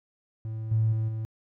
triangle tone with level steps, 110.5 Hz, A2, 8 cents sharp, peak -29 / -17 / -22 / -27 dBFS, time 0.45-1.25 s, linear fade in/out 0 ms, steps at 0.71 / 0.92 / 1.08 s, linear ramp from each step 10 ms, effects tanh soft clip ceiling -18 dBFS

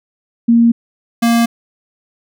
sine / square tone pair in turn, 233.1 / 233.1 Hz, A#3 / A#3, 0 / 0 cents, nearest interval unison, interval 0 cents, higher neither, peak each -6 / -10 dBFS, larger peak first, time 0.48-0.72 / 1.22-1.46 s, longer neither, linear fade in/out 10 ms, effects none

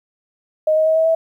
sine tone with pitch steps, 622.3 / 629.5 / 636.8 / 644.2 / 651.7 Hz, D#5 / D#5 / D#5 / E5 / E5, 0 / +20 / +40 / -40 / -20 cents, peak -12 dBFS, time 0.67-1.15 s, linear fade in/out 5 ms, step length 96 ms, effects 9-bit

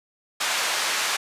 pink band-pass noise, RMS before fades -25 dBFS, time 0.4-1.17 s, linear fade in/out 10 ms, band 1000 to 8000 Hz, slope 12 dB/octave, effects resampled to 32000 Hz

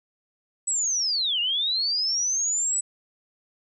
sine linear two-way sweep, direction down then up, 8000 to 2775 to 8000 Hz, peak -22 dBFS, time 0.67-2.81 s, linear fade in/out 10 ms, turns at 1.4 s, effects none

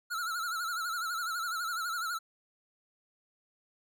square tone with vibrato, 1375 Hz, F6, 27 cents flat, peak -33 dBFS, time 0.1-2.19 s, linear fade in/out 20 ms, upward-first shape sine, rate 12 Hz, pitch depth 98 cents each way, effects none

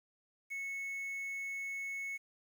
triangle tone with quantisation, 2200 Hz, C#7, 14 cents flat, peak -36 dBFS, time 0.5-2.18 s, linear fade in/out 20 ms, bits 10, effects none

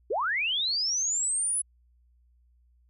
sine linear sweep, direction up, 345.1 to 10210 Hz, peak -25 dBFS, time 0.1-1.62 s, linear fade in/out 10 ms, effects added 60 Hz sine -60 dBFS peak until 2.89 s

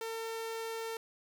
sawtooth tone, 451.9 Hz, A4, 46 cents sharp, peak -33 dBFS, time 0.01-0.97 s, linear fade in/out 2 ms, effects none

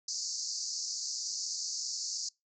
pink band-pass noise, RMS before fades -37 dBFS, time 0.08-2.29 s, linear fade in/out 5 ms, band 4500 to 7100 Hz, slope 96 dB/octave, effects noise-tail reverb RT60 0.2 s tail -25 dB re dry

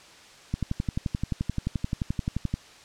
click train, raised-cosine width 5 ms, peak -14 dBFS, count 24, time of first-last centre 0.54-2.54 s, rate 11.5 Hz, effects white hiss -50 dBFS RMS until 2.84 s + low-pass 6000 Hz 12 dB/octave

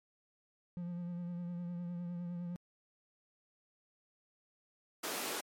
triangle tone with vibrato, 174.61 Hz, F3, in tune, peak -36 dBFS, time 0.77-2.56 s, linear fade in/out 0 ms, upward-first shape triangle, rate 9.8 Hz, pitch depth 35 cents each way
pink high-pass noise, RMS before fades -39 dBFS, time 5.03-5.41 s, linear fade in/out 10 ms, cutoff 260 Hz, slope 24 dB/octave
effects MP3 64 kbps

